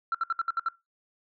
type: tone bursts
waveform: sine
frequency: 1357 Hz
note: E6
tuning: 50 cents sharp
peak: -22 dBFS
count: 7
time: 0.12-0.686 s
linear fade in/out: 2 ms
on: 26 ms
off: 64 ms
effects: noise-tail reverb RT60 0.2 s tail -19 dB re dry + tanh soft clip ceiling -21 dBFS